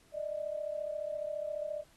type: tone pair together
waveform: sine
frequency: 595 / 629.5 Hz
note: D5 / D#5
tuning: +22 / +20 cents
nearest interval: minor second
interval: 98 cents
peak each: -36 / -39 dBFS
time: 0.12-1.84 s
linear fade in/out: 50 ms
effects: pink hiss -65 dBFS RMS until 1.96 s + AAC 32 kbps